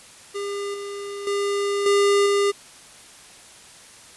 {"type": "tone with level steps", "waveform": "square", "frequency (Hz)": 402.9, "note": "G4", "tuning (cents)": 48, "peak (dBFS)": [-27, -31, -22, -16, -18], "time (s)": [0.34, 2.52], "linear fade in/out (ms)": 20, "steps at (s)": [0.74, 1.27, 1.86, 2.26], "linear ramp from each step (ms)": 2, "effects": ["white hiss -46 dBFS RMS until 4.16 s", "resampled to 24000 Hz"]}